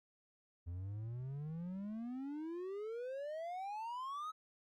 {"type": "exponential sweep", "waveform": "triangle", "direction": "up", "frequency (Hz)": [83.9, 1293], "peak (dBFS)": -39, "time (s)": [0.66, 4.32], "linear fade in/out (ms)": 20, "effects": ["Opus 48 kbps"]}